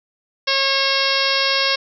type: harmonic tone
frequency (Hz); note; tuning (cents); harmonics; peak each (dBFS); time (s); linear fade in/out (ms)
544; C#5; -33; 1 / 2 / 3 / 4 / 5 / 6 / 7 / 8 / 9 / 10; -25 / -25 / -25 / -25 / -25 / -25 / -25 / -25 / -25 / -25; 0.47-1.76; 10
effects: none